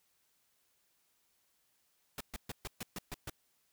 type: noise bursts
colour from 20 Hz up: pink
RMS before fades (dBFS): -41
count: 8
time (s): 2.18-3.298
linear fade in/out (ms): 2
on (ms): 26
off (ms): 130
effects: white hiss -75 dBFS RMS until 3.72 s